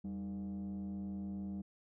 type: tone with frequency modulation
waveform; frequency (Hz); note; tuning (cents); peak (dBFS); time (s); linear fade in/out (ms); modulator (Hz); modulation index
sine; 196; G3; 0; -36; 0.04-1.62; 10; 113; 0.52
effects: tanh soft clip ceiling -38 dBFS